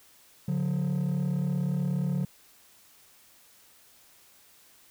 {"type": "tone pair together", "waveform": "triangle", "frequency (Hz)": [143.21, 180], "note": ["D3", "F#3"], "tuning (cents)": [-43, -47], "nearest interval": "major third", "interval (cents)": 396, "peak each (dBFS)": -25, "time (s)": [0.48, 2.25], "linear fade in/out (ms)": 5, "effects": ["tanh soft clip ceiling -21 dBFS", "white hiss -58 dBFS RMS until 4.9 s"]}